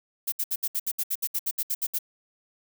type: noise bursts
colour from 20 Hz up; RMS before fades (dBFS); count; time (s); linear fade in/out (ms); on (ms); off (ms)
violet; -27; 15; 0.27-1.988; 10; 52; 67
effects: none